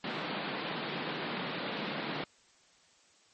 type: band-pass noise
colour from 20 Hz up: pink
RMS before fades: -37 dBFS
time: 0.04-2.24 s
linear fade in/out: 2 ms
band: 150 to 4200 Hz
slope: 48 dB/octave
effects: white hiss -64 dBFS RMS until 3.33 s + MP3 32 kbps